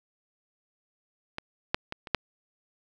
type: clicks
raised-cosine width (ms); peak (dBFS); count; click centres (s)
0.3; -17 / -7 / -18 / -24 / -6; 5; 1.384 / 1.745 / 1.924 / 2.072 / 2.147
effects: none